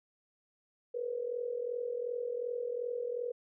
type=tone with amplitude modulation; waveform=sine; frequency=483.6 Hz; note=B4; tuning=36 cents flat; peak=-30 dBFS; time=0.94-3.32 s; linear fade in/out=10 ms; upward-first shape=sine; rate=42.7 Hz; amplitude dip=75%; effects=none